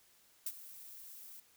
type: noise with ADSR envelope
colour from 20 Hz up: violet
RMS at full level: -36 dBFS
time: 0.46-1.4 s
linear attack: 5 ms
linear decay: 49 ms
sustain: -16 dB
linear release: 4 ms
effects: white hiss -67 dBFS RMS until 1.56 s